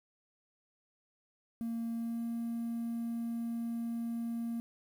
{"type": "tone with pitch glide", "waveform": "triangle", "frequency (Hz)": [230.2, 232.3], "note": ["A#3", "A#3"], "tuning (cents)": [-22, -6], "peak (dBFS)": -31, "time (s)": [1.61, 4.6], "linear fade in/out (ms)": 0, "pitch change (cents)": 16, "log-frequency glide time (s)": [1.94, 2.23], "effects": ["tanh soft clip ceiling -29 dBFS", "10-bit"]}